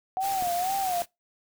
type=tone with vibrato; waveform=sine; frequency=740 Hz; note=F#5; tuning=in tune; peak=-25 dBFS; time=0.17-1.02 s; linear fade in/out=0 ms; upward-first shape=sine; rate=2.1 Hz; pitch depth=110 cents each way
type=noise; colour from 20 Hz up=white; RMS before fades=-36 dBFS; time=0.2-1.06 s; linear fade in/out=50 ms
type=clicks; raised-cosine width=2 ms; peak=-26 / -34 dBFS; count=2; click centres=0.424 / 0.472 s
effects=noise-tail reverb RT60 0.2 s tail -24 dB re dry